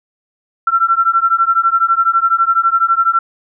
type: beating tone pair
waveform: sine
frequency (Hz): 1346 / 1358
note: E6 / F6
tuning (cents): +36 / -49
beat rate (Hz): 12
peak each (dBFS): -13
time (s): 0.67-3.19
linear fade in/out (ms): 5
effects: none